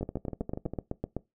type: two click trains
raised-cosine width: 2 ms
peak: -22 / -18 dBFS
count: 10 / 10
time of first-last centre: 0.01-0.736 / 0.03-1.166 s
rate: 12.4 / 7.92 Hz
effects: noise-tail reverb RT60 0.2 s tail -20 dB re dry